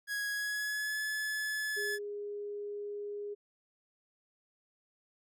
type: tone with pitch glide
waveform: 45% pulse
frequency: 1661.2 to 1717.8 Hz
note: G#6 to A6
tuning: 0 to -42 cents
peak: -33 dBFS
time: 0.07-1.99 s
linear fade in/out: 50 ms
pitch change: +58 cents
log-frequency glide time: 0.3-0.99 s
type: tone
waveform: sine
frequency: 411.1 Hz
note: G#4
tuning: 18 cents flat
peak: -37 dBFS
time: 1.76-3.35 s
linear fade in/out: 20 ms
effects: none